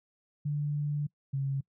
sine tone pair in turn, 146.83 / 136.97 Hz, D3 / C#3, 0 / -20 cents, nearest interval minor second, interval 120 cents, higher first, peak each -28 dBFS, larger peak neither, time 0.45-1.07 / 1.33-1.61 s, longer first, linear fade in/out 10 ms, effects noise-tail reverb RT60 0.1 s tail -24 dB re dry

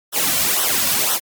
white noise with flanger, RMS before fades -18 dBFS, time 0.12-1.2 s, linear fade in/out 50 ms, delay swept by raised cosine 0.42 to 2.42 ms, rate 2 Hz, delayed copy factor -0.75, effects MP3 96 kbps

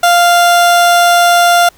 30% pulse tone, 697 Hz, F5, 4 cents flat, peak -3 dBFS, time 0.03-1.69 s, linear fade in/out 5 ms, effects pink hiss -45 dBFS RMS until 1.77 s

